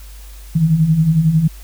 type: beating tone pair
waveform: sine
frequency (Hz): 151 / 162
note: D3 / E3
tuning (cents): +48 / -30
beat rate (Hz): 11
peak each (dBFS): -18 / -11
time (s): 0.55-1.48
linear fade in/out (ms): 10
effects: added 50 Hz sine -33 dBFS peak until 1.63 s + white hiss -44 dBFS RMS until 1.63 s